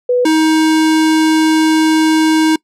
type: tone pair in turn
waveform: sine / square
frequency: 493.9 / 315.7 Hz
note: B4 / D#4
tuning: 0 / +25 cents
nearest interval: minor sixth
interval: 775 cents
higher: first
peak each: -9 / -9 dBFS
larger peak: neither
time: 0.09-0.25 / 0.25-2.56 s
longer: second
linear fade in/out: 5 ms
effects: noise-tail reverb RT60 0.1 s tail -24 dB re dry + low-pass 10000 Hz 12 dB/octave